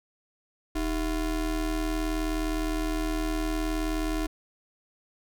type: ring-modulated tone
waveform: square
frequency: 175.7 Hz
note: F3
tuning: 11 cents sharp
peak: -24 dBFS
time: 0.75-4.27 s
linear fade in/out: 10 ms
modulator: 136 Hz
effects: none